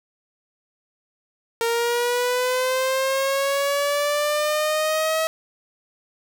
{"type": "linear sweep", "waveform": "sawtooth", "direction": "up", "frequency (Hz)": [460.7, 643], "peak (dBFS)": -16, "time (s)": [1.61, 5.27], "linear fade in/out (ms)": 0, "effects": []}